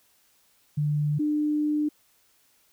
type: tone pair in turn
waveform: sine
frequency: 148.4 / 299.7 Hz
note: D3 / D4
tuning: +18 / +35 cents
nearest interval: octave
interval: 1217 cents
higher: second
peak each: -22 dBFS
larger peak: neither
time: 0.77-1.19 / 1.19-1.89 s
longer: second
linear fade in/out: 10 ms
effects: white hiss -64 dBFS RMS until 2.72 s